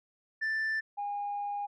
sine tone pair in turn, 1768 / 815.3 Hz, A6 / G#5, +8 / -32 cents, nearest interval octave + minor second, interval 1340 cents, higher first, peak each -26 / -31 dBFS, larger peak first, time 0.41-0.81 / 0.97-1.67 s, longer second, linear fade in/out 20 ms, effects tanh soft clip ceiling -28 dBFS

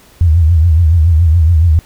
sine tone with vibrato, 82.1 Hz, E2, 6 cents flat, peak -5 dBFS, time 0.21-1.79 s, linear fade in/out 0 ms, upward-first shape triangle, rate 7.1 Hz, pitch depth 150 cents each way, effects pink hiss -44 dBFS RMS until 1.85 s

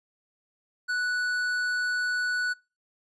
sine tone with tanh clipping, 1479 Hz, F#6, 1 cent flat, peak -27 dBFS, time 0.88-2.54 s, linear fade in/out 20 ms, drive 11 dB, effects noise-tail reverb RT60 0.3 s tail -25 dB re dry + resampled to 22050 Hz

